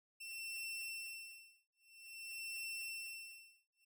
sawtooth tone with tremolo, 2696 Hz, E7, 38 cents sharp, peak -39 dBFS, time 0.2-3.85 s, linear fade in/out 10 ms, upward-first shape sine, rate 0.5 Hz, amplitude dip 100%, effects none

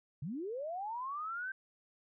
sine linear sweep, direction up, 123.5 to 1574 Hz, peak -37 dBFS, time 0.22-1.52 s, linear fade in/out 5 ms, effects none

